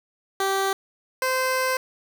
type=tone pair in turn; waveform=15% pulse; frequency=388.9 / 517.2 Hz; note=G4 / C5; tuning=-14 / -20 cents; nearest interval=perfect fourth; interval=494 cents; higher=second; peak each=-15 dBFS; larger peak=neither; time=0.4-0.73 / 1.22-1.77 s; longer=second; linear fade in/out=2 ms; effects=none